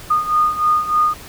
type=beating tone pair; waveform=sine; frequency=1225 / 1228.3 Hz; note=D#6 / D#6; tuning=-27 / -23 cents; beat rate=3.3 Hz; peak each=-19 / -15 dBFS; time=0.1-1.14 s; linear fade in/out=10 ms; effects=pink hiss -37 dBFS RMS until 1.28 s